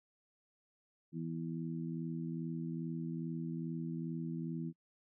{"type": "harmonic tone", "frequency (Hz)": 82.41, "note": "E2", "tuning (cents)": 0, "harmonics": [2, 3, 4], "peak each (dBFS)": [-39, -43, -45], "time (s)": [1.12, 4.73], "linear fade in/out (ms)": 50, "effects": ["noise-tail reverb RT60 0.1 s tail -25 dB re dry"]}